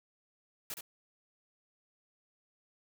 white noise with echo, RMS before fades -40 dBFS, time 0.7-0.74 s, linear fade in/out 2 ms, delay 69 ms, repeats 1, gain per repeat -5 dB, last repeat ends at 0.809 s, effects none

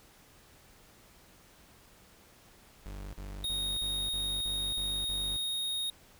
40% pulse tone bursts, 49 Hz, G1, in tune, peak -39 dBFS, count 8, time 2.86-5.363 s, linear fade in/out 0 ms, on 270 ms, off 49 ms
square tone, 3729 Hz, A#7, in tune, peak -32 dBFS, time 3.44-5.9 s, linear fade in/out 2 ms
effects pink hiss -59 dBFS RMS until 6.19 s

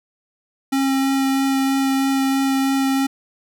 square tone with vibrato, 270 Hz, C#4, 45 cents flat, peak -17 dBFS, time 0.72-3.07 s, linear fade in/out 10 ms, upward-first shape sine, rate 3.1 Hz, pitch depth 9 cents each way, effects none

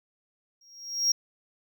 triangle tone with exponential growth, 5600 Hz, F8, 4 cents sharp, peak -17 dBFS, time 0.61-1.12 s, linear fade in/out 5 ms, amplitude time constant 110 ms, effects none

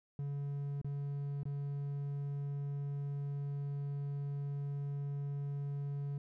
triangle tone with dropouts, 141.8 Hz, C#3, 40 cents sharp, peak -34 dBFS, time 0.19-6.18 s, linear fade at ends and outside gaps 2 ms, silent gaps 0.815-0.845 / 1.433-1.454 s, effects none

